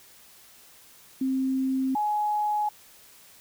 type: tone pair in turn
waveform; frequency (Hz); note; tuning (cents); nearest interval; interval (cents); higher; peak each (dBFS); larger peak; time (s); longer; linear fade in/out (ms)
sine; 263.8 / 839.9; C4 / G#5; +14 / +19; octave + minor sixth; 2005; second; -23; neither; 1.21-1.95 / 1.95-2.69; neither; 5
effects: white hiss -53 dBFS RMS until 3.4 s